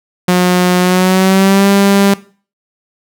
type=tone with pitch glide; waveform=sawtooth; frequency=180 to 198.57 Hz; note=F#3 to G3; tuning=-47 to +23 cents; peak=-3 dBFS; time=0.28-2.14 s; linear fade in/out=5 ms; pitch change=+170 cents; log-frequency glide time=0.79-1.68 s; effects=noise-tail reverb RT60 0.4 s tail -19 dB re dry